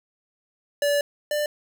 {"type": "tone pair in turn", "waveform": "square", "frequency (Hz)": [577, 593.9], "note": ["D5", "D5"], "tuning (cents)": [-31, 19], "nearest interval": "unison", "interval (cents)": 50, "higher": "second", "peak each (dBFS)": [-20, -23], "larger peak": "first", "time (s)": [[0.82, 1.01], [1.31, 1.46]], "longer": "first", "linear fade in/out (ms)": 2, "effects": []}